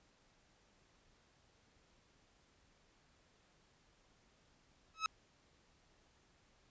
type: tone with exponential growth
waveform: sawtooth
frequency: 1290 Hz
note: E6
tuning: 38 cents flat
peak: -26 dBFS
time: 4.94-5.06 s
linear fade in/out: 1 ms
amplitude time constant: 25 ms
effects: pink hiss -71 dBFS RMS until 6.7 s + resampled to 16000 Hz